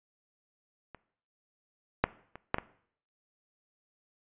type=clicks; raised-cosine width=0.5 ms; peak=-30 / -7 / -28 / -10 / -17 dBFS; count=5; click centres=0.947 / 2.04 / 2.356 / 2.544 / 2.584 s; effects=noise-tail reverb RT60 0.6 s tail -19 dB re dry + resampled to 8000 Hz